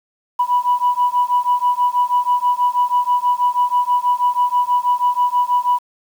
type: beating tone pair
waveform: sine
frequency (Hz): 980 / 986.2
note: B5 / B5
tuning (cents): -14 / -3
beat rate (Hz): 6.2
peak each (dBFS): -16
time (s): 0.39-5.79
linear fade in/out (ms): 10
effects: tanh soft clip ceiling -7 dBFS + 7-bit